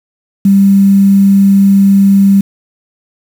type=tone with quantisation; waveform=sine; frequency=197 Hz; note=G3; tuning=9 cents sharp; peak=-3 dBFS; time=0.45-2.41 s; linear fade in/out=5 ms; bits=5; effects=none